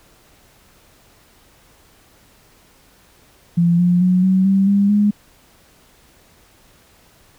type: tone with pitch steps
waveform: sine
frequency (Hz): 171.4 / 176.83 / 182.43 / 188.21 / 194.18 / 200.3 / 206.7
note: F3 / F3 / F#3 / F#3 / G3 / G3 / G#3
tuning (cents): -32 / +22 / -24 / +30 / -16 / +38 / -8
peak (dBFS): -11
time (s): 3.57-5.11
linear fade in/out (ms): 10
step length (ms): 220
effects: pink hiss -52 dBFS RMS until 7.38 s